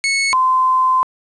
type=tone pair in turn; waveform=sawtooth / sine; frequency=2201 / 1032.2 Hz; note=C#7 / C6; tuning=-13 / -24 cents; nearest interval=octave + minor second; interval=1311 cents; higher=first; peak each=-11 dBFS; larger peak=neither; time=0.04-0.33 / 0.33-1.03 s; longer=second; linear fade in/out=0 ms; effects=resampled to 22050 Hz + 8-bit